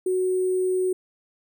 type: tone with sample-and-hold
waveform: sine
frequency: 370 Hz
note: F#4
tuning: in tune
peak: -20 dBFS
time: 0.06-0.93 s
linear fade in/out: 5 ms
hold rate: 8820 Hz
effects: none